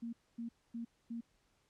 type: tone bursts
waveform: sine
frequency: 232.5 Hz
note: A#3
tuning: 4 cents flat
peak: -39 dBFS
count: 4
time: 0.02-1.21 s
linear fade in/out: 10 ms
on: 110 ms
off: 250 ms
effects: pink hiss -75 dBFS RMS until 1.69 s + low-pass 9000 Hz 12 dB/octave